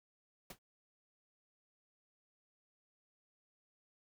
pink noise with exponential decay, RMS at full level -43 dBFS, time 0.5-0.59 s, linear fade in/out 5 ms, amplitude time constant 18 ms, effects none

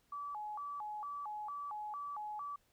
sine tone with vibrato, 986 Hz, B5, 3 cents flat, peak -40 dBFS, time 0.12-2.56 s, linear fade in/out 5 ms, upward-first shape square, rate 2.2 Hz, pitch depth 270 cents each way, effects pink hiss -74 dBFS RMS until 2.72 s

